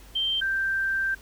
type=tone pair in turn; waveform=sine; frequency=3140 / 1570 Hz; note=G7 / G6; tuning=+2 / +2 cents; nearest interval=octave; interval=1200 cents; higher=first; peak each=-23 dBFS; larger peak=neither; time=0.15-0.41 / 0.41-1.15 s; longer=second; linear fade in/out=10 ms; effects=added 50 Hz sine -48 dBFS peak until 1.21 s + pink hiss -52 dBFS RMS until 1.21 s